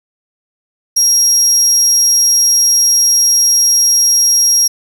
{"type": "tone", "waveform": "35% pulse", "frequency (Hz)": 5620, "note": "F8", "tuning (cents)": 10, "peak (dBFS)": -5, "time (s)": [0.96, 4.68], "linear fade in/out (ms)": 10, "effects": ["7-bit"]}